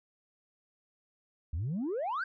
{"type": "exponential sweep", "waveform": "sine", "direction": "up", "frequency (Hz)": [70.8, 1624], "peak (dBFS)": -29, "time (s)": [1.53, 2.24], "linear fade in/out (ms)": 5, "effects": ["tanh soft clip ceiling -29 dBFS"]}